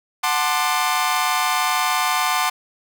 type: chord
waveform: sawtooth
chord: D dominant seventh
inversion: first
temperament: equal with one note detuned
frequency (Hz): 740 / 880 / 1046.5 / 1192.4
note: F#5 / A5 / C6 / D6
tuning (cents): 0 / 0 / 0 / +26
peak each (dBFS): -20 / -21 / -19 / -20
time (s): 0.23-2.5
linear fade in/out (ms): 10
effects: none